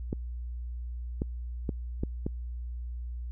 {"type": "clicks", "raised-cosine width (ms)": 3, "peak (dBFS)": -17, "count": 5, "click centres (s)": [0.129, 1.219, 1.692, 2.035, 2.265], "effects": ["added 60 Hz sine -34 dBFS peak until 3.31 s"]}